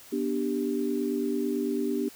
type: chord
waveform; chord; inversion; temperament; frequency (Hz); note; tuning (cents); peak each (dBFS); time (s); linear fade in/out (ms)
sine; G major; first; just; 245 / 294 / 392; B3 / D4 / G4; -14 / +2 / 0; -30; 0.12-2.09; 10
effects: white hiss -50 dBFS RMS until 2.15 s